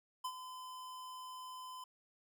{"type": "tone with ADSR envelope", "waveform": "square", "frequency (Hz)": 1019, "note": "C6", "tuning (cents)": -46, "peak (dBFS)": -37, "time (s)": [0.24, 1.84], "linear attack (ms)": 10, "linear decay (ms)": 65, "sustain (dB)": -10, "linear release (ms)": 3, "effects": []}